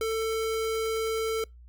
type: tone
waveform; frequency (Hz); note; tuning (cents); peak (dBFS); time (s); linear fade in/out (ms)
square; 445.3; A4; +21; -27; 0.01-1.44; 2
effects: noise-tail reverb RT60 0.2 s tail -26 dB re dry + added 60 Hz sine -47 dBFS peak until 1.68 s